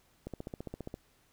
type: click train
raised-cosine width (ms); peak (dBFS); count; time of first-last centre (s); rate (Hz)
2; -26; 11; 0.27-0.941; 14.9
effects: pink hiss -68 dBFS RMS until 1.32 s